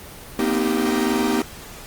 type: chord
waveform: 45% pulse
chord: C minor seventh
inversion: third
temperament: equal with one note detuned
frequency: 233.1 / 255.1 / 311.1 / 392 Hz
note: Bb3 / C4 / Eb4 / G4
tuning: 0 / -44 / 0 / 0 cents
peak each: -24 dBFS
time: 0.39-1.42 s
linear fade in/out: 2 ms
effects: pink hiss -39 dBFS RMS until 1.86 s + Opus 24 kbps